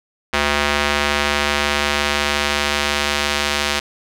square tone with band-pass filter sweep, 72.8 Hz, D2, 15 cents flat, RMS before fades -19 dBFS, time 0.33-3.8 s, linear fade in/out 10 ms, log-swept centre 2200 to 3500 Hz, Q 0.76, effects none

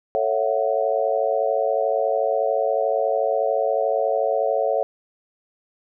sine chord, F# minor seventh, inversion first, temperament just, 444 / 555 / 666 / 740 Hz, A4 / C#5 / E5 / F#5, +16 / +2 / +18 / 0 cents, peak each -25 / -22 / -24 / -26 dBFS, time 0.15-4.83 s, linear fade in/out 0 ms, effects none

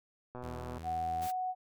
click train, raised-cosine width 1 ms, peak -30 dBFS, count 54, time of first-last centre 0.35-0.777 s, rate 124 Hz
sawtooth tone with pitch glide, 81.1 to 82.66 Hz, E2 to E2, -28 to +5 cents, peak -39 dBFS, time 0.42-1.28 s, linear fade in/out 20 ms, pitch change +33 cents, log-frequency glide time 0.56-1.17 s
sine tone, 740 Hz, F#5, in tune, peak -32 dBFS, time 0.83-1.55 s, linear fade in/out 50 ms
white noise, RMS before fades -46 dBFS, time 1.21-1.32 s, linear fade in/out 20 ms
effects none

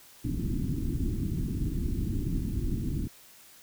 pink low-pass noise, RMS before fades -30 dBFS, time 0.24-3.08 s, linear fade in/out 10 ms, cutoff 330 Hz, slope 48 dB/octave, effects white hiss -54 dBFS RMS until 3.62 s

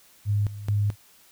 sine tone with tremolo, 103 Hz, G#2, 14 cents flat, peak -20 dBFS, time 0.25-0.96 s, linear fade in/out 50 ms, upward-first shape square, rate 2.3 Hz, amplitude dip 80%, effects white hiss -56 dBFS RMS until 1.31 s

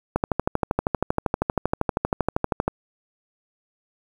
click train, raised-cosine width 1 ms, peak -6 dBFS, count 33, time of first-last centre 0.16-2.68 s, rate 12.7 Hz, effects 7-bit

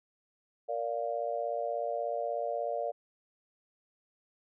sine chord, Bb major, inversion none, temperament just, 466.2 / 582.7 / 699.2 Hz, Bb4 / D5 / F5, 0 / -14 / +2 cents, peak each -37 / -34 / -35 dBFS, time 0.68-2.92 s, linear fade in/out 20 ms, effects none

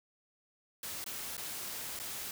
white noise with dropouts, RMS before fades -41 dBFS, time 0.83-2.31 s, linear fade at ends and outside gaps 2 ms, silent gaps 1.042-1.062 / 1.369-1.378 / 1.991-1.998 s, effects none

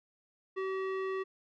square tone with low-pass filter, 381.6 Hz, G4, 47 cents flat, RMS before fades -35 dBFS, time 0.56-1.24 s, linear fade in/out 20 ms, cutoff 2000 Hz, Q 1.3, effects none

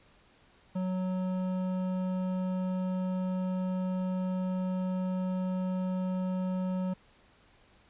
sine tone with hard clipping, 185 Hz, F#3, in tune, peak -31 dBFS, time 0.75-6.94 s, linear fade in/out 10 ms, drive 11 dB, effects pink hiss -62 dBFS RMS until 7.89 s + resampled to 8000 Hz

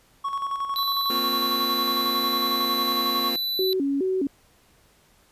triangle tone with tremolo, 1108.7 Hz, C#6, in tune, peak -22 dBFS, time 0.24-3.31 s, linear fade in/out 10 ms, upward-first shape square, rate 11 Hz, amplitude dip 50%
square tone, 3980 Hz, B7, 13 cents sharp, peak -25 dBFS, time 0.76-3.73 s, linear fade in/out 0 ms
sawtooth chord, Bb suspended second, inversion none, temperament just, 233.1 / 262.2 / 349.6 Hz, Bb3 / C4 / F4, 0 / +4 / +2 cents, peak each -29 dBFS, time 1.1-3.36 s, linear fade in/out 2 ms
sine tone with vibrato, 323.6 Hz, E4, 32 cents flat, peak -21 dBFS, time 3.59-4.27 s, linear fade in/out 2 ms, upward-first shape square, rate 2.4 Hz, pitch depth 260 cents each way
effects pink hiss -59 dBFS RMS until 5.31 s + resampled to 32000 Hz

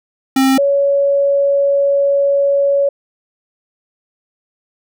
square / sine tone pair in turn, 266.4 / 560.6 Hz, C4 / C#5, +31 / +19 cents, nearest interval octave + minor second, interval 1288 cents, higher second, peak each -10 / -10 dBFS, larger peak neither, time 0.36-0.58 / 0.58-2.89 s, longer second, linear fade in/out 5 ms, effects none

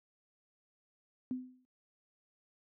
sine tone with exponential decay, 254.2 Hz, C4, 50 cents flat, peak -31 dBFS, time 1.31-1.65 s, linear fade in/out 0 ms, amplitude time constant 72 ms, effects high-pass 100 Hz 12 dB/octave

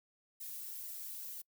violet noise with flanger, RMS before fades -45 dBFS, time 0.4-1.42 s, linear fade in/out 10 ms, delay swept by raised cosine 0.98 to 4.78 ms, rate 2.1 Hz, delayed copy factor +0.8, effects noise-tail reverb RT60 0.1 s tail -26 dB re dry

